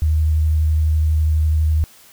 sine tone with vibrato, 77.78 Hz, D#2, in tune, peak -13 dBFS, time 0.02-1.84 s, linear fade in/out 0 ms, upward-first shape sine, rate 12 Hz, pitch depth 15 cents each way, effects white hiss -47 dBFS RMS until 2.12 s

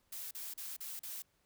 blue noise bursts, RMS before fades -44 dBFS, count 5, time 0.12-1.222 s, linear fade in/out 5 ms, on 190 ms, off 38 ms, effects pink hiss -75 dBFS RMS until 1.45 s

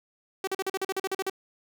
sawtooth tone bursts, 383.9 Hz, G4, 36 cents flat, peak -23 dBFS, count 12, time 0.44-1.298 s, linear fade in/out 2 ms, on 33 ms, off 42 ms, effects none

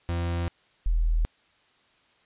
40% pulse / sine tone pair in turn, 85.7 / 40.45 Hz, F2 / E1, -32 / -32 cents, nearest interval octave + minor second, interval 1300 cents, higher first, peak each -25 / -20 dBFS, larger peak second, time 0.09-0.48 / 0.86-1.25 s, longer neither, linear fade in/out 0 ms, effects white hiss -63 dBFS RMS until 2.25 s + resampled to 8000 Hz

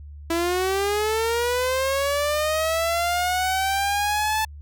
sawtooth linear sweep, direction up, 329.6 to 877 Hz, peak -17 dBFS, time 0.3-4.45 s, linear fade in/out 5 ms, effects added 73 Hz sine -37 dBFS peak until 4.61 s

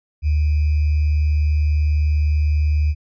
sine tone with sample-and-hold, 75.3 Hz, D2, 44 cents sharp, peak -14 dBFS, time 0.22-2.95 s, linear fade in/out 50 ms, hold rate 2450 Hz, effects resampled to 11025 Hz

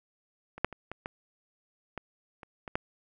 clicks, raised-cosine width 0.5 ms, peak -28 / -9 / -27 / -23 / -20 / -21 / -30 / -24 / -13 dBFS, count 9, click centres 0.58 / 0.646 / 0.727 / 0.916 / 1.059 / 1.977 / 2.432 / 2.678 / 2.755 s, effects none

